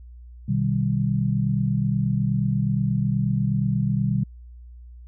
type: tone cluster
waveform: sine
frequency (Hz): 124.7 / 153 / 195.4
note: B2 / D#3 / G3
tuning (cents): +17 / -29 / -5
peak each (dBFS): -23 / -25 / -24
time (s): 0.48-4.24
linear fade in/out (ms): 10
effects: added 60 Hz sine -40 dBFS peak until 5.07 s